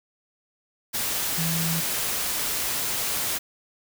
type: tone in noise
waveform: sine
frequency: 164.81 Hz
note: E3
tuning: in tune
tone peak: -26 dBFS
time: 1.37-1.81 s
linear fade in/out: 20 ms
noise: white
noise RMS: -27 dBFS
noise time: 0.93-3.39 s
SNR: -2 dB
effects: none